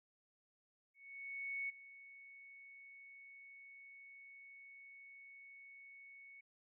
sine tone with ADSR envelope, 2217 Hz, C#7, in tune, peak -38 dBFS, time 0.94-6.41 s, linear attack 750 ms, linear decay 17 ms, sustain -17 dB, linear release 9 ms, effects none

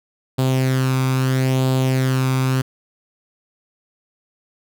sawtooth tone with flanger, 130.7 Hz, C3, 1 cent flat, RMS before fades -18 dBFS, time 0.38-2.62 s, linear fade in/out 10 ms, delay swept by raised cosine 0.25 to 0.84 ms, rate 0.76 Hz, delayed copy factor +0.55, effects none

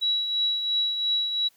sine tone with tremolo, 3900 Hz, B7, 23 cents flat, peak -20 dBFS, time 0.01-1.49 s, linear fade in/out 20 ms, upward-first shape triangle, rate 2.9 Hz, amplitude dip 55%, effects white hiss -62 dBFS RMS until 1.56 s + high-pass 100 Hz 12 dB/octave

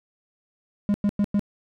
triangle tone bursts, 204.2 Hz, G#3, 29 cents flat, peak -16 dBFS, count 4, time 0.89-1.394 s, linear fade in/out 0 ms, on 51 ms, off 100 ms, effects none

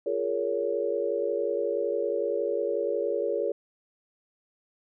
sine chord, Bb minor seventh, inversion second, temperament equal with one note detuned, 349.2 / 415.3 / 466.2 / 560.8 Hz, F4 / Ab4 / Bb4 / Db5, 0 / 0 / 0 / +20 cents, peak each -34 / -30 / -30 / -30 dBFS, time 0.06-3.52 s, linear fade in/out 5 ms, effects none

